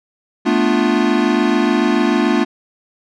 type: chord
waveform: square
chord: B half-diminished seventh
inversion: third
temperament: equal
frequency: 220 / 246.9 / 293.7 / 349.2 Hz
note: A3 / B3 / D4 / F4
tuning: 0 / 0 / 0 / 0 cents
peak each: -19 dBFS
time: 0.45-2.45 s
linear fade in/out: 20 ms
effects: low-pass 4000 Hz 12 dB/octave